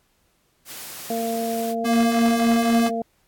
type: high-pass noise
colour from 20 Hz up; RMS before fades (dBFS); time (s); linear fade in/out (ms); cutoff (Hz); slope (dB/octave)
white; -36; 0.65-1.75; 50; 100; 12
type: harmonic tone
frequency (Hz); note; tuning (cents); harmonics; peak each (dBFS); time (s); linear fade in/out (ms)
229.2; A#3; -29; 1 / 2 / 3; -27 / -28 / -26; 1.1-3.02; 2
type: tone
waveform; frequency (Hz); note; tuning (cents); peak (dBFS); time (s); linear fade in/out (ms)
square; 233.1; A#3; 0; -18; 1.84-2.9; 20
effects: pink hiss -65 dBFS RMS until 3.27 s + AAC 64 kbps